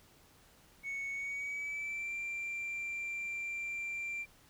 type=tone with pitch glide; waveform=sine; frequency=2217 to 2362 Hz; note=C#7 to D7; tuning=0 to +9 cents; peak=-34 dBFS; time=0.83-4.26 s; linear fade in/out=50 ms; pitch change=+109 cents; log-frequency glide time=1.12-2.15 s; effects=tanh soft clip ceiling -35 dBFS + pink hiss -63 dBFS RMS until 4.49 s